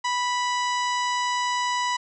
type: harmonic tone with a mistuned harmonic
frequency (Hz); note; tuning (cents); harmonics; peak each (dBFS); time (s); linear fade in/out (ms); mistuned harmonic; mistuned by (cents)
985; B5; -5; 1 / 2 / 3 / 4 / 5 / 6 / 7 / 8; -24 / -30 / -34 / -36 / -38 / -40 / -41 / -42; 0.04-1.97; 10; 5; +21
effects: none